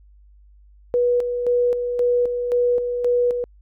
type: tone with tremolo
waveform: sine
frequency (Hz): 487.2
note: B4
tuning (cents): -24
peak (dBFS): -15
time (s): 0.94-3.44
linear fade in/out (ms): 0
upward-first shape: square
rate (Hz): 1.9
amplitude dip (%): 50
effects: added 50 Hz sine -47 dBFS peak until 3.61 s